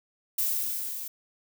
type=noise with level ramp; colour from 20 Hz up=violet; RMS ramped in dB=-26 to -37 dBFS; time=0.38-1.08 s; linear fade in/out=5 ms; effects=none